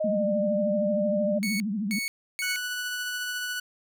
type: tone with pitch glide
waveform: sine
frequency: 622.3 to 598.7 Hz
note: D#5 to D5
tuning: 0 to +33 cents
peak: -24 dBFS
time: 0-1.39 s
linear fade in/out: 10 ms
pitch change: -67 cents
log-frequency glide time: 0.12-0.24 s
type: tone with vibrato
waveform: sine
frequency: 207.7 Hz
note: G#3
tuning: in tune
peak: -26 dBFS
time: 0.04-1.99 s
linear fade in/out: 5 ms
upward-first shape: triangle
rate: 13 Hz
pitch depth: 190 cents each way
type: tone bursts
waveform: sawtooth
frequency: 2217 Hz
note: C#7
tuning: in tune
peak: -25 dBFS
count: 3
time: 1.43-2.56 s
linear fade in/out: 0 ms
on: 170 ms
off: 310 ms
type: tone with tremolo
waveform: sawtooth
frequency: 1480 Hz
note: F#6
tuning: in tune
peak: -25 dBFS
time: 2.42-3.6 s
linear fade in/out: 5 ms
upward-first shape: triangle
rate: 14 Hz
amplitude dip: 25%
effects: none